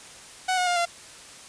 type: tone with pitch steps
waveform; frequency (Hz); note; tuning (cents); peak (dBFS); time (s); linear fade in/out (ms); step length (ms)
sawtooth; 744 / 725.3 / 707.1 / 689.4; F#5 / F#5 / F5 / F5; +9 / -35 / +21 / -23; -18; 0.48-0.856; 10; 94
effects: white hiss -45 dBFS RMS until 1.48 s + resampled to 22050 Hz